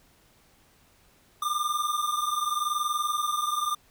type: tone pair together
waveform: square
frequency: 1191 / 1211.8 Hz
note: D6 / D#6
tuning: +24 / -46 cents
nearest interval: unison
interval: 30 cents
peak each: -29 / -30 dBFS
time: 1.42-3.75 s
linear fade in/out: 5 ms
effects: pink hiss -61 dBFS RMS until 3.9 s